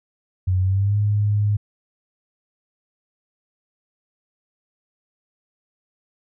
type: tone with pitch glide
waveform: sine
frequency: 92.5 to 103.83 Hz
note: F#2 to G#2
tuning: 0 to 0 cents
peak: -16 dBFS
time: 0.47-1.57 s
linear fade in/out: 10 ms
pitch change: +200 cents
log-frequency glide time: 0.6-0.97 s
effects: none